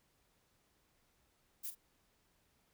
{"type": "noise with echo", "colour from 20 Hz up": "violet", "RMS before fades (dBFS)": -42, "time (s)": [1.63, 1.71], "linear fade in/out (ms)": 20, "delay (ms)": 43, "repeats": 1, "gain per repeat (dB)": -11, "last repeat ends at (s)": 1.753, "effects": ["pink hiss -75 dBFS RMS until 2.73 s"]}